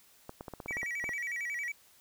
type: clicks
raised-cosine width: 1 ms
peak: -27 dBFS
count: 11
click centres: 0.294 / 0.409 / 0.482 / 0.537 / 0.602 / 0.66 / 0.709 / 0.769 / 0.831 / 1.041 / 1.092 s
type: tone with vibrato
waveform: triangle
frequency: 2100 Hz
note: C7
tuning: 6 cents sharp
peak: -32 dBFS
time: 0.68-1.72 s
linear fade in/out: 5 ms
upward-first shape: square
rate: 11 Hz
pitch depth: 150 cents each way
effects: white hiss -62 dBFS RMS until 2 s